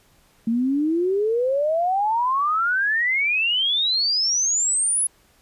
sine exponential sweep, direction up, 222.5 to 10630 Hz, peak -18 dBFS, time 0.47-5.07 s, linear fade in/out 5 ms, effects pink hiss -58 dBFS RMS until 5.41 s + resampled to 32000 Hz

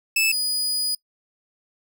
sawtooth tone pair in turn, 2622 / 4950 Hz, E7 / D#8, -10 / -10 cents, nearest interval major seventh, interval 1100 cents, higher second, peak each -14 / -19 dBFS, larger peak first, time 0.16-0.32 / 0.32-0.95 s, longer second, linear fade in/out 5 ms, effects noise-tail reverb RT60 0.1 s tail -23 dB re dry

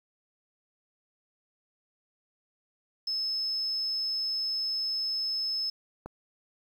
sine tone, 5210 Hz, E8, 21 cents flat, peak -28 dBFS, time 3.07-5.7 s, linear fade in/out 5 ms
click, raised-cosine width 1 ms, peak -25 dBFS, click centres 6.06 s
effects 9-bit

